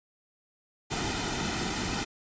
pink noise with comb filter, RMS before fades -31 dBFS, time 0.9-2.05 s, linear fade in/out 20 ms, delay 1.8 ms, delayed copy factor -0.6, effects resampled to 16000 Hz

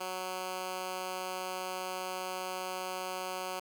10% pulse tone with high-pass filter, 185 Hz, F#3, in tune, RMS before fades -38 dBFS, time 0-3.6 s, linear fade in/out 10 ms, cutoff 440 Hz, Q 0.63, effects 11-bit

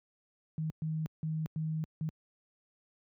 sine tone bursts at uneven times, 157.6 Hz, D#3, 23 cents sharp, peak -31 dBFS, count 5, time 0.58-0.7 / 0.82-1.06 / 1.23-1.46 / 1.56-1.84 / 2.01-2.09 s, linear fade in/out 0 ms, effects high-pass 80 Hz 12 dB/octave

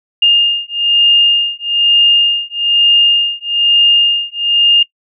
sine beating tone pair, 2822 / 2823.1 Hz, F7 / F7, +17 / +18 cents, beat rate 1.1 Hz, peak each -11 dBFS, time 0.22-4.83 s, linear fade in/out 5 ms, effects noise-tail reverb RT60 0.1 s tail -22 dB re dry

